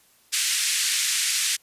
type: band-pass noise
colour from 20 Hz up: white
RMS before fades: -24 dBFS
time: 0.32-1.57 s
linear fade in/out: 20 ms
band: 1800 to 9500 Hz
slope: 24 dB/octave
effects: white hiss -59 dBFS RMS until 1.62 s + resampled to 32000 Hz